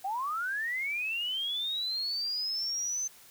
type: linear sweep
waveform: sine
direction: up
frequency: 736 to 6200 Hz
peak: -30 dBFS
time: 0.04-3.08 s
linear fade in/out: 10 ms
effects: white hiss -55 dBFS RMS until 3.3 s